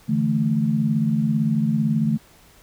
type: chord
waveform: sine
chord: D suspended second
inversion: none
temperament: equal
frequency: 146.83 / 164.81 / 220 Hz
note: D3 / E3 / A3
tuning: 0 / 0 / 0 cents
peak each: -23 / -24 / -20 dBFS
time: 0.08-2.18 s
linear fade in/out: 20 ms
effects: pink hiss -52 dBFS RMS until 2.62 s